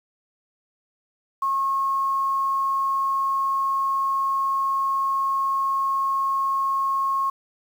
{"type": "tone", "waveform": "sine", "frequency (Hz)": 1086, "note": "C#6", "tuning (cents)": -36, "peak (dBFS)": -20, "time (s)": [1.42, 7.3], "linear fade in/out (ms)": 5, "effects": ["8-bit"]}